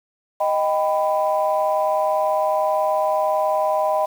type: chord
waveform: sine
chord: Eb augmented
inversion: none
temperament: equal with one note detuned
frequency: 622.3 / 784 / 996.4 Hz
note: Eb5 / G5 / B5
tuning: 0 / 0 / +15 cents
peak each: -19 / -22 / -23 dBFS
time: 0.4-4.06 s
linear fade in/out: 10 ms
effects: tanh soft clip ceiling -8 dBFS + 7-bit